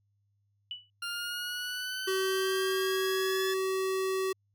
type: tone with exponential decay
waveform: sine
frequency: 2960 Hz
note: F#7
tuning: in tune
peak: -32 dBFS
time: 0.71-0.9 s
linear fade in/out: 1 ms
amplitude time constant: 41 ms
type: exponential sweep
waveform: 20% pulse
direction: up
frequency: 1396.9 to 1722 Hz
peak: -29 dBFS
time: 1.02-3.54 s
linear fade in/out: 5 ms
type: tone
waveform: square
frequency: 380 Hz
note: F#4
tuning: 46 cents sharp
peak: -29 dBFS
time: 2.07-4.33 s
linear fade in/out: 10 ms
effects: added 101 Hz sine -70 dBFS peak until 4.54 s